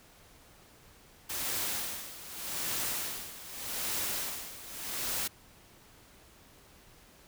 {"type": "noise with tremolo", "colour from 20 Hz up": "white", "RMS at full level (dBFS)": -33, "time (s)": [1.29, 5.28], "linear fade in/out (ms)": 10, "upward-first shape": "sine", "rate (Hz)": 0.83, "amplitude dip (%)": 80, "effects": ["pink hiss -58 dBFS RMS until 7.27 s"]}